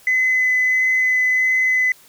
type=tone with vibrato; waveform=sine; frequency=2023 Hz; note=B6; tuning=41 cents sharp; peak=-13 dBFS; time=0.07-1.92 s; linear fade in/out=2 ms; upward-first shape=sine; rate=1.5 Hz; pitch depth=8 cents each way; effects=tanh soft clip ceiling -10 dBFS + white hiss -49 dBFS RMS until 2.08 s